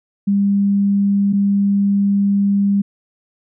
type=tone pair in turn; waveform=sine; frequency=200 / 200 Hz; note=G3 / G3; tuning=+35 / +35 cents; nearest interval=unison; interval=0 cents; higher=neither; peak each=-12 dBFS; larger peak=neither; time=0.27-1.33 / 1.33-2.82 s; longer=second; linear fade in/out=10 ms; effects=none